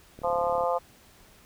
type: click train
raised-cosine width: 2 ms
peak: -30 dBFS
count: 17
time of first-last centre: 0.19-0.637 s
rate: 35.8 Hz
type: harmonic tone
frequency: 173.6 Hz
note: F3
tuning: 10 cents flat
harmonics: 3 / 4 / 5 / 6 / 7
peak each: -27 / -29 / -31 / -33 / -34 dBFS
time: 0.23-0.79 s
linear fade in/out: 20 ms
effects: pink hiss -56 dBFS RMS until 1.45 s